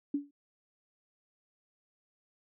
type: tone with exponential decay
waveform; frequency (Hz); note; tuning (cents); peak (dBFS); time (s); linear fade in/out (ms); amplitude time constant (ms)
sine; 285.8; D4; -47; -25; 0.14-0.31; 5; 35
effects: none